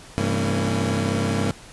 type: tone cluster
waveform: 25% pulse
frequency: 99 / 132.1 / 166.1 / 227.7 / 276.4 Hz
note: G2 / C3 / E3 / A#3 / C#4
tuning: +18 / +17 / +13 / -40 / -5 cents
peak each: -21 / -25 / -25 / -22 / -29 dBFS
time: 0.18-1.51 s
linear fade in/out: 0 ms
effects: pink hiss -44 dBFS RMS until 1.72 s + resampled to 24000 Hz